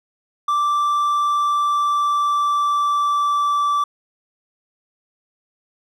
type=tone with pitch glide; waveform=triangle; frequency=1172 to 1162.6 Hz; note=D6 to D6; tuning=-4 to -18 cents; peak=-14 dBFS; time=0.48-3.84 s; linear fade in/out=5 ms; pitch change=-14 cents; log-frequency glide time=1.08-3.61 s; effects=none